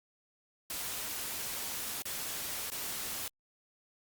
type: noise with dropouts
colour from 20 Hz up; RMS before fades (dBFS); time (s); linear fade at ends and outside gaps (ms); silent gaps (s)
white; -38; 0.7-3.28; 2; 2.022-2.054 / 2.702-2.718
effects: Opus 48 kbps